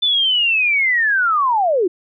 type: linear sweep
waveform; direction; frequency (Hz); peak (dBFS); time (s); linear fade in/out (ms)
sine; down; 3537 to 329; -13; 0.02-1.88; 10
effects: none